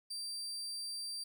35% pulse tone, 4700 Hz, D8, 1 cent sharp, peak -38 dBFS, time 0.1-1.24 s, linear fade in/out 10 ms, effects 12-bit

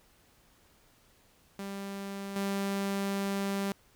sawtooth tone with level steps, 197.6 Hz, G3, 14 cents sharp, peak -33 / -26 dBFS, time 1.59-3.72 s, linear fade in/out 2 ms, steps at 2.36 s, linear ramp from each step 2 ms, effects pink hiss -64 dBFS RMS until 3.95 s

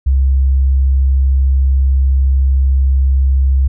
sine tone, 66.8 Hz, C2, 36 cents sharp, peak -8 dBFS, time 0.06-3.68 s, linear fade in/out 10 ms, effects none

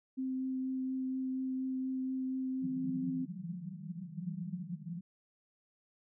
sine tone with vibrato, 260.8 Hz, C4, 5 cents flat, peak -33 dBFS, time 0.17-3.26 s, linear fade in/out 20 ms, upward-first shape triangle, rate 4.2 Hz, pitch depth 10 cents each way
white band-pass noise, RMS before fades -42 dBFS, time 2.62-5.01 s, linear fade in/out 5 ms, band 160 to 190 Hz, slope 96 dB/octave
effects none

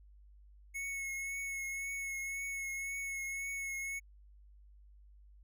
square tone with vibrato, 2193 Hz, C#7, 19 cents flat, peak -38 dBFS, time 0.74-4 s, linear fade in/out 20 ms, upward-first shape triangle, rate 1.9 Hz, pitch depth 25 cents each way, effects added 50 Hz sine -56 dBFS peak until 5.43 s

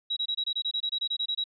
sine tone bursts, 3862 Hz, B7, 39 cents flat, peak -26 dBFS, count 15, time 0.1-1.441 s, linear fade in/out 10 ms, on 67 ms, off 24 ms, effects none

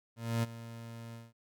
30% pulse tone with ADSR envelope, 115.6 Hz, A#2, 14 cents flat, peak -25 dBFS, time 0.16-1.33 s, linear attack 270 ms, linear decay 25 ms, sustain -16 dB, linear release 190 ms, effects none

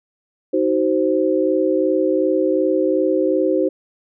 sine chord, C diminished, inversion first, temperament just, 314 / 376.7 / 523.3 Hz, Eb4 / Gb4 / C5, +16 / +31 / 0 cents, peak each -19 dBFS, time 0.53-3.69 s, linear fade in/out 10 ms, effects none

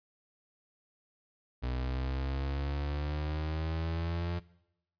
35% pulse exponential sweep, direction up, 61.9 to 87.4 Hz, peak -30 dBFS, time 1.62-4.4 s, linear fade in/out 20 ms, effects noise-tail reverb RT60 0.8 s tail -20 dB re dry + resampled to 11025 Hz

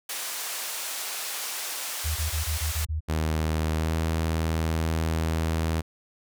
white band-pass noise, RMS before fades -33 dBFS, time 0.09-2.85 s, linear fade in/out 5 ms, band 550 to 13000 Hz, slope 12 dB/octave
sine tone bursts, 78 Hz, D#2, 5 cents sharp, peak -25 dBFS, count 7, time 2.04-3.006 s, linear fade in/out 20 ms, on 120 ms, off 21 ms
sawtooth tone with pitch glide, 78.8 to 80.69 Hz, D#2 to E2, +23 to -36 cents, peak -20 dBFS, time 3.08-5.82 s, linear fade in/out 20 ms, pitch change +41 cents, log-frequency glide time 3.75-3.94 s
effects none

